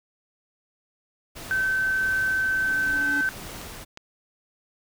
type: noise with tremolo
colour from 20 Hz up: pink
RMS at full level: -38 dBFS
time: 1.35-3.85 s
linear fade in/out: 20 ms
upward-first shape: sine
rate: 1.5 Hz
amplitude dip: 25%
type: tone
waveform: sine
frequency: 1538 Hz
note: G6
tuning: 33 cents flat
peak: -21 dBFS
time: 1.51-3.29 s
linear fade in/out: 0 ms
type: tone with exponential growth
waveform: square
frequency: 286.7 Hz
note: D4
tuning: 42 cents flat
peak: -29 dBFS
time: 2.06-3.21 s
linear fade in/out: 1 ms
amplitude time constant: 250 ms
type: clicks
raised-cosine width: 0.2 ms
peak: -22 dBFS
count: 2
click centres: 3.615 / 3.974 s
effects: none